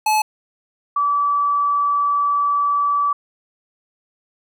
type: tone pair in turn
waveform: square / sine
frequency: 860 / 1152.6 Hz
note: A5 / D6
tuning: -40 / -33 cents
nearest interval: perfect fourth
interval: 507 cents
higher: second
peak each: -15 dBFS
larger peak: neither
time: 0.06-0.22 / 0.96-3.13 s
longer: second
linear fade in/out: 5 ms
effects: none